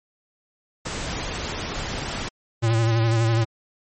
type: noise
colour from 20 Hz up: pink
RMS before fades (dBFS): -29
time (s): 0.85-2.29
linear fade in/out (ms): 10
type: tone with vibrato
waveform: square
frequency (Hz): 114.1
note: A#2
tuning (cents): -37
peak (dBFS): -18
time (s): 2.62-3.45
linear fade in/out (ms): 20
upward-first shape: sine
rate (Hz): 12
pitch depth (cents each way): 43
effects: MP3 32 kbps